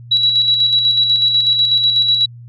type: tone with tremolo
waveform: sine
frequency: 3907 Hz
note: B7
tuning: 19 cents flat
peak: -9 dBFS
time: 0.11-2.26 s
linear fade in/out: 10 ms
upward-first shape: square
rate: 8.1 Hz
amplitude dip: 40%
effects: added 119 Hz sine -33 dBFS peak until 2.48 s